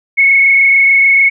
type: tone with frequency modulation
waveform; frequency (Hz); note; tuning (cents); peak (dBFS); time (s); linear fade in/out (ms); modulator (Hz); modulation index
sine; 2197; C#7; -16; -5; 0.17-1.3; 20; 26.8; 1.2
effects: none